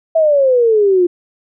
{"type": "exponential sweep", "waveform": "sine", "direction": "down", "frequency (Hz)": [659.3, 346.5], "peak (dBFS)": -8, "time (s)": [0.15, 1.07], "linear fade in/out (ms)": 10, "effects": []}